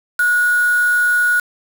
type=tone with quantisation; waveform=sine; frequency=1457 Hz; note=F#6; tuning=27 cents flat; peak=-12 dBFS; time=0.19-1.4 s; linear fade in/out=5 ms; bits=4; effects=none